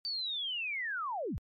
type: linear sweep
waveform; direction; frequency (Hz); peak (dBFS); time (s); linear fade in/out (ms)
sine; down; 4624 to 36; -33; 0.05-1.38; 0
effects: MP3 64 kbps